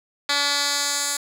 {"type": "tone with band-pass filter sweep", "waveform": "10% pulse", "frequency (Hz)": 285.9, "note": "D4", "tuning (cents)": -46, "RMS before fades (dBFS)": -23, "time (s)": [0.29, 1.17], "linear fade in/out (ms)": 5, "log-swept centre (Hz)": [3700, 8300], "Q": 1.3, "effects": []}